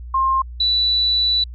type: tone pair in turn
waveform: sine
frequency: 1062 / 3960 Hz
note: C6 / B7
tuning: +25 / +4 cents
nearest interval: octave + major seventh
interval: 2279 cents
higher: second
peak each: -14 dBFS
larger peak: neither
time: 0.14-0.42 / 0.6-1.44 s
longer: second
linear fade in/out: 5 ms
effects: added 60 Hz sine -30 dBFS peak until 1.54 s + MP3 96 kbps